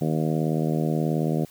harmonic tone, 78.6 Hz, D#2, 18 cents sharp, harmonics 2 / 3 / 4 / 5 / 6 / 7 / 8 / 9, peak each -24 / -28 / -30 / -32 / -34 / -35 / -36 / -37 dBFS, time 0.01-1.45 s, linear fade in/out 5 ms, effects white hiss -52 dBFS RMS until 1.5 s

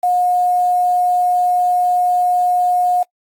sine tone with quantisation, 719 Hz, F#5, 50 cents flat, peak -12 dBFS, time 0.03-3.03 s, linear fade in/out 5 ms, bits 6, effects noise-tail reverb RT60 0.1 s tail -25 dB re dry + AAC 64 kbps

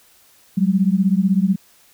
sine beating tone pair, 185 / 201 Hz, F#3 / G3, 0 / +44 cents, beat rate 16 Hz, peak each -16 / -17 dBFS, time 0.57-1.56 s, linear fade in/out 10 ms, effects white hiss -53 dBFS RMS until 1.93 s

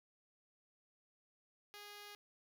5% pulse tone, 412.1 Hz, G#4, 13 cents flat, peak -40 dBFS, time 1.74-2.15 s, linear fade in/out 0 ms, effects none

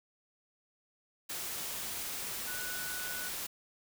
sine tone in noise, 1480 Hz, F#6, in tune, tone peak -41 dBFS, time 2.47-3.29 s, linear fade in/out 10 ms, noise white, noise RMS -39 dBFS, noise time 1.29-3.47 s, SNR -5 dB, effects none

